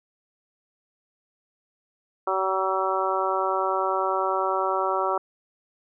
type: harmonic tone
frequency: 190 Hz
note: F#3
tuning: 46 cents sharp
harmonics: 2 / 3 / 4 / 5 / 6 / 7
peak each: -29 / -29 / -29 / -29 / -29 / -29 dBFS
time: 2.27-5.18 s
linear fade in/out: 5 ms
effects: none